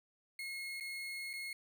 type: tone with dropouts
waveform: 35% pulse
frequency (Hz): 2162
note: C#7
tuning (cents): -44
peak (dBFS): -39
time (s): 0.39-1.53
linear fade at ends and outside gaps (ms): 2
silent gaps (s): 0.8-0.807 / 1.332-1.336
effects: none